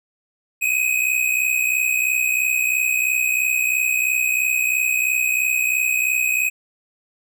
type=tone pair together; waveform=square; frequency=2489 / 2552 Hz; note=D#7 / D#7; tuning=0 / +43 cents; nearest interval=unison; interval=43 cents; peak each=-21 dBFS; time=0.61-6.5 s; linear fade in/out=20 ms; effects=none